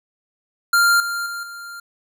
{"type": "tone with level steps", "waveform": "square", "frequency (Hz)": 1394, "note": "F6", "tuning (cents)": -4, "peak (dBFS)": [-13, -23, -27, -33], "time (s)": [0.73, 1.8], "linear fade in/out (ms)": 5, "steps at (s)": [1, 1.26, 1.43], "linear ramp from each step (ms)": 2, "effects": []}